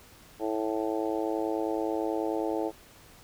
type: harmonic tone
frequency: 109.3 Hz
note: A2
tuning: 11 cents flat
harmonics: 3 / 4 / 5 / 6 / 7 / 8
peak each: -31 / -33 / -35 / -37 / -38 / -39 dBFS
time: 0.39-2.72 s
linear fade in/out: 50 ms
effects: pink hiss -54 dBFS RMS until 3.23 s